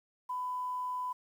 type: tone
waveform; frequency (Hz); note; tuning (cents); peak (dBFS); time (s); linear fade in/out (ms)
sine; 1000; B5; +21; -33; 0.29-1.13; 10
effects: 10-bit